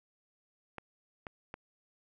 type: clicks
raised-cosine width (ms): 0.5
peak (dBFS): -26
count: 3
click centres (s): 0.783 / 1.268 / 1.541
effects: none